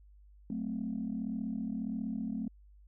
sine chord, F# diminished, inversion none, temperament equal, 185 / 220 / 261.6 Hz, F#3 / A3 / C4, 0 / 0 / 0 cents, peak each -40 / -35 / -38 dBFS, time 0.5-2.48 s, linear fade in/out 2 ms, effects tanh soft clip ceiling -26 dBFS + added 50 Hz sine -55 dBFS peak until 2.87 s

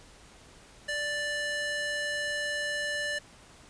square tone with high-pass filter, 587.3 Hz, D5, in tune, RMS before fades -32 dBFS, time 0.88-3.19 s, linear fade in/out 10 ms, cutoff 1200 Hz, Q 9.9, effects pink hiss -54 dBFS RMS until 3.69 s + resampled to 22050 Hz

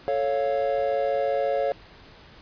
triangle chord, A augmented, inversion none, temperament equal, 440 / 554.4 / 698.5 Hz, A4 / C#5 / E#5, 0 / 0 / 0 cents, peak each -27 / -22 / -26 dBFS, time 0.08-1.72 s, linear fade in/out 0 ms, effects pink hiss -49 dBFS RMS until 2.41 s + resampled to 11025 Hz

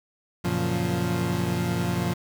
30% pulse chord, Gb major seventh, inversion none, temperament equal, 92.5 / 116.54 / 138.59 / 174.61 Hz, Gb2 / Bb2 / Db3 / F3, 0 / 0 / 0 / 0 cents, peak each -29 / -27 / -30 / -24 dBFS, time 0.44-2.14 s, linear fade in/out 10 ms, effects 8-bit

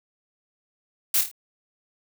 blue noise with echo, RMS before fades -21 dBFS, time 1.14-1.21 s, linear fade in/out 2 ms, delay 26 ms, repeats 4, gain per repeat -6 dB, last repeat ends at 1.314 s, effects none

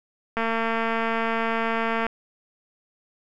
click train, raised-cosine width 0.5 ms, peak -11 dBFS, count 386, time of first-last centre 0.37-2.066 s, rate 227 Hz, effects none

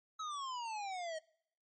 square exponential sweep, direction down, 1300 to 622.3 Hz, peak -40 dBFS, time 0.19-1.19 s, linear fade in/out 10 ms, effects noise-tail reverb RT60 0.7 s tail -25 dB re dry + MP3 32 kbps

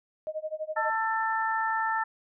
sine tone with tremolo, 622.3 Hz, D#5, in tune, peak -28 dBFS, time 0.27-0.9 s, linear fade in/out 0 ms, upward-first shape sine, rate 12 Hz, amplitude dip 95%
harmonic tone, 444.7 Hz, A4, 18 cents sharp, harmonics 2 / 3 / 4, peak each -28 / -31 / -31 dBFS, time 0.76-2.04 s, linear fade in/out 10 ms
effects none

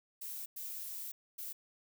violet noise bursts at uneven times, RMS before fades -43 dBFS, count 3, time 0.21-0.46 / 0.56-1.12 / 1.38-1.53 s, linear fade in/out 10 ms, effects none

